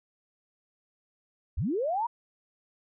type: linear sweep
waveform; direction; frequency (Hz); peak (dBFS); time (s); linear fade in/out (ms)
sine; up; 45.84 to 975; -26; 1.57-2.07; 10
effects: none